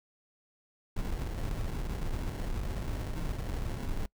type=noise with sample-and-hold; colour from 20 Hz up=brown; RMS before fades=-34 dBFS; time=0.96-4.06 s; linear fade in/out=5 ms; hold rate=1225 Hz; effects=noise-tail reverb RT60 0.1 s tail -24 dB re dry